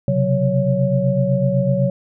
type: tone cluster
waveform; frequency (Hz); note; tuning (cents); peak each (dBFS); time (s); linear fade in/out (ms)
sine; 129.1 / 137.1 / 184.8 / 558; C3 / C#3 / F#3 / C#5; -23 / -19 / -2 / +11; -20; 0.08-1.9; 2
effects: none